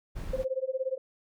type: noise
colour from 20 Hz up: brown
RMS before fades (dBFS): -36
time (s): 0.15-0.45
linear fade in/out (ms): 20
type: tone with tremolo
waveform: sine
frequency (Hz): 523.3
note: C5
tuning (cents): 0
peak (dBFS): -25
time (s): 0.33-0.98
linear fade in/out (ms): 5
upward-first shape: sine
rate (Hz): 17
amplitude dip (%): 95
effects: none